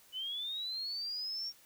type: linear sweep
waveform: sine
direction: up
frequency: 2960 to 5588 Hz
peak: -36 dBFS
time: 0.12-1.53 s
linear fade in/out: 50 ms
effects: white hiss -62 dBFS RMS until 1.65 s